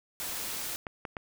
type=noise; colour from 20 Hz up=white; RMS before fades=-36 dBFS; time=0.2-0.76 s; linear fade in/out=0 ms
type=clicks; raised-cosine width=0.5 ms; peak=-21 dBFS; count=3; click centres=0.868 / 1.052 / 1.168 s
effects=none